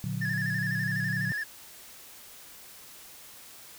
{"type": "chord", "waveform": "sine", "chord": "Bb augmented", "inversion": "none", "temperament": "just", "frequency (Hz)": [116.54, 145.68, 182.1], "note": ["Bb2", "D3", "F#3"], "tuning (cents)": [0, -14, -27], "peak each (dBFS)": -34, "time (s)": [0.04, 1.32], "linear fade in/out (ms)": 0}
{"type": "tone with vibrato", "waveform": "triangle", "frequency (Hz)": 1735, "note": "A6", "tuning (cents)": -25, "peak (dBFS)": -28, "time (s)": [0.21, 1.44], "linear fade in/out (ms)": 10, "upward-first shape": "square", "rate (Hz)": 12, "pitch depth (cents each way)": 56}
{"effects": ["white hiss -49 dBFS RMS until 3.78 s"]}